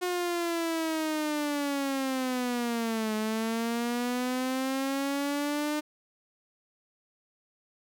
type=linear two-way sweep; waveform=sawtooth; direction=down then up; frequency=361.8 to 214.6 to 302.1 Hz; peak=-24 dBFS; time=0.01-5.81 s; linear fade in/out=20 ms; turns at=3.15 s; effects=none